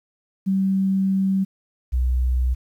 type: tone pair in turn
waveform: sine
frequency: 192.3 / 62.71 Hz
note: G3 / B1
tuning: -33 / +27 cents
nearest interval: octave + perfect fifth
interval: 1940 cents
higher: first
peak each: -17 dBFS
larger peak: neither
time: 0.46-1.45 / 1.92-2.55 s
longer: first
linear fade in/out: 20 ms
effects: 9-bit